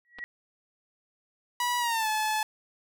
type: tone with exponential growth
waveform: sine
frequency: 1919 Hz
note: A#6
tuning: 50 cents sharp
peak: -31 dBFS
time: 0.05-0.24 s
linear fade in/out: 0 ms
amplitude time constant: 40 ms
type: clicks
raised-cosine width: 0.3 ms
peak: -28 dBFS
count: 2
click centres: 0.186 / 0.19 s
type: tone with pitch glide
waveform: sawtooth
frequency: 974 to 862.7 Hz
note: B5 to A5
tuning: -24 to -34 cents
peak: -22 dBFS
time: 1.6-2.43 s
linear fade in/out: 2 ms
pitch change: -210 cents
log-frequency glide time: 1.79-2.08 s
effects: none